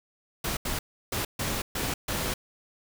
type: noise bursts at uneven times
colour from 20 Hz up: pink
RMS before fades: -30 dBFS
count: 6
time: 0.44-0.57 / 0.65-0.79 / 1.12-1.25 / 1.39-1.62 / 1.75-1.94 / 2.08-2.34 s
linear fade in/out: 5 ms
effects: none